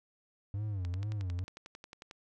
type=tone with vibrato; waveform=triangle; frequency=96.9 Hz; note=G2; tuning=20 cents flat; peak=-31 dBFS; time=0.54-1.44 s; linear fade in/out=0 ms; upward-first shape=sine; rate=2.2 Hz; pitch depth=180 cents each way
type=click train; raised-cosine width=0.2 ms; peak=-30 dBFS; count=15; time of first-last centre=0.85-2.111 s; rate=11.1 Hz
effects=none